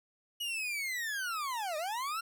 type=linear two-way sweep; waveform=40% pulse; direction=down then up; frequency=2920 to 592 to 1387 Hz; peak=-33 dBFS; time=0.4-2.21 s; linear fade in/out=10 ms; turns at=1.77 s; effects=none